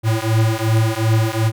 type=beating tone pair; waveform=square; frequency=110 / 112.7 Hz; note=A2 / A2; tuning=0 / +42 cents; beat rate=2.7 Hz; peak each=-18 / -18 dBFS; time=0.03-1.52 s; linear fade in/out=50 ms; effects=none